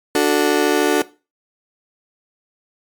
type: chord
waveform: 35% pulse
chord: D major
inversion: none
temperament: just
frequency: 293.7 / 367.1 / 440.5 Hz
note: D4 / F#4 / A4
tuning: 0 / -14 / +2 cents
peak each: -16 dBFS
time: 0.15-1.02 s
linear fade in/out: 2 ms
effects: noise-tail reverb RT60 0.3 s tail -18 dB re dry + MP3 96 kbps